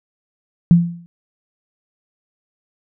sine tone with exponential decay, 171.3 Hz, F3, 33 cents flat, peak -3 dBFS, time 0.71-1.06 s, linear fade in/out 0 ms, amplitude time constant 76 ms, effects none

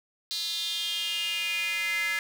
square tone with high-pass filter sweep, 188.5 Hz, F#3, 32 cents sharp, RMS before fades -30 dBFS, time 0.31-2.19 s, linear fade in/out 0 ms, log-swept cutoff 4100 to 1900 Hz, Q 6.3, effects none

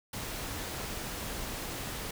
pink noise, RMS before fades -38 dBFS, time 0.13-2.11 s, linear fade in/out 5 ms, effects none

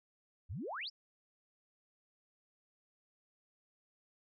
sine exponential sweep, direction up, 69.3 to 5588 Hz, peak -39 dBFS, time 0.49-0.9 s, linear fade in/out 20 ms, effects none

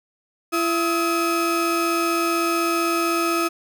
35% pulse tone pair together, 337.5 / 1274.2 Hz, E4 / D#6, +41 / +41 cents, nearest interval octave + major seventh, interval 2300 cents, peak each -20 / -21 dBFS, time 0.52-3.49 s, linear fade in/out 20 ms, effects none

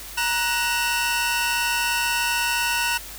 sawtooth tone cluster, 942 / 1479 / 2690 Hz, A#5 / F#6 / E7, +18 / -1 / +34 cents, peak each -22 dBFS, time 0.17-2.98 s, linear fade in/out 10 ms, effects added 49 Hz sine -43 dBFS peak until 3.18 s + white hiss -38 dBFS RMS until 3.18 s

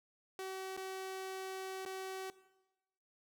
sawtooth tone with dropouts, 380 Hz, F#4, 46 cents sharp, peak -37 dBFS, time 0.39-2.3 s, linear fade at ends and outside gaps 1 ms, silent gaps 0.766-0.775 / 1.852-1.86 s, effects noise-tail reverb RT60 1.0 s tail -17 dB re dry

